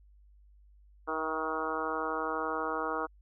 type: harmonic tone with a mistuned harmonic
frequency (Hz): 158.1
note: D#3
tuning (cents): +28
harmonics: 2 / 3 / 4 / 5 / 6 / 7 / 8 / 9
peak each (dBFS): -40 / -37 / -41 / -40 / -40 / -38 / -37 / -40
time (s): 1.07-3.07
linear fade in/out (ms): 20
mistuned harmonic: 4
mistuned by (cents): +31
effects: added 50 Hz sine -56 dBFS peak until 3.21 s